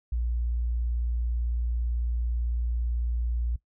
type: tone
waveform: sine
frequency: 59 Hz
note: A#1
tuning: 22 cents sharp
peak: -25 dBFS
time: 0.12-3.56 s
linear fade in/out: 5 ms
effects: noise-tail reverb RT60 0.1 s tail -18 dB re dry